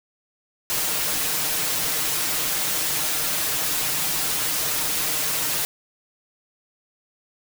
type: noise with comb filter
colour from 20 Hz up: white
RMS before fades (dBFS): -24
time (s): 0.7-5.65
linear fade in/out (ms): 0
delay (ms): 6.5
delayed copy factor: +0.7
effects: none